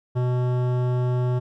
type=tone with hard clipping; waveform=sine; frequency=124.5 Hz; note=B2; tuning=14 cents sharp; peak=-22 dBFS; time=0.15-1.4 s; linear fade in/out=20 ms; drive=15 dB; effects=none